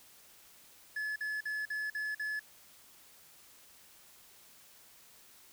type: tone bursts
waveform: triangle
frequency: 1715 Hz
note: A6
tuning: 45 cents flat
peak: -32 dBFS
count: 6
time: 0.96-2.395 s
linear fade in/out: 5 ms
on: 200 ms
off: 47 ms
effects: white hiss -59 dBFS RMS until 5.52 s